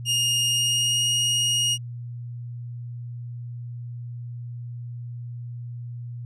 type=tone with pitch glide; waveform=sawtooth; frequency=2844 to 2869 Hz; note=F7 to F7; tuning=+31 to +46 cents; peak=-17 dBFS; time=0.05-1.78 s; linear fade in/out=50 ms; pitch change=+15 cents; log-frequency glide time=0.48-1.07 s; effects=added 120 Hz sine -32 dBFS peak until 6.25 s + resampled to 24000 Hz